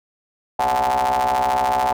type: ring-modulated tone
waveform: 40% pulse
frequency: 64.7 Hz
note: C2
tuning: 19 cents flat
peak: -13 dBFS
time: 0.59-1.93 s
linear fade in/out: 5 ms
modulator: 802 Hz
effects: none